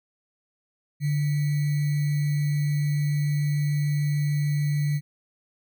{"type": "tone with sample-and-hold", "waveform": "sine", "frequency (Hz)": 146.6, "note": "D3", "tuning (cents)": -3, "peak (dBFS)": -21, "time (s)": [1, 5.01], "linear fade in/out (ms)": 50, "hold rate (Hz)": 2100, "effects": []}